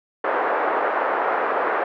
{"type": "band-pass noise", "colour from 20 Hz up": "pink", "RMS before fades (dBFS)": -22, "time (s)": [0.24, 1.84], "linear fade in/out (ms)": 5, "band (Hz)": [440, 1600], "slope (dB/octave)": 24, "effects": []}